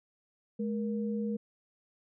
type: tone pair together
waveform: sine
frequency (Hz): 212.1 / 472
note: G#3 / A#4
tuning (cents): +37 / +22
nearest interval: octave + major second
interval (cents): 1385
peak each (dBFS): -31 / -37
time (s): 0.59-1.37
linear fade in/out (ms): 10
effects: none